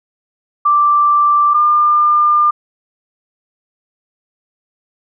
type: tone pair in turn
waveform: sine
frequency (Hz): 1174.7 / 1200.1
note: D6 / D6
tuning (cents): 0 / +37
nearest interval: unison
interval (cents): 37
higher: second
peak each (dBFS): -8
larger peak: neither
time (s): 0.65-1.54 / 1.54-2.51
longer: second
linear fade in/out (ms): 10
effects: none